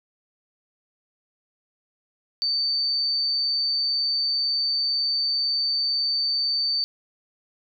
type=tone; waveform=sine; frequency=4571 Hz; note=D8; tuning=48 cents flat; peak=-21 dBFS; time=2.42-6.84 s; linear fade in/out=0 ms; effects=none